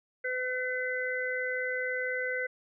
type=harmonic tone; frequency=506 Hz; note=B4; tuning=42 cents sharp; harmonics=1 / 3 / 4; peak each=-34 / -34 / -34 dBFS; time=0.24-2.47 s; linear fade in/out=10 ms; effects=none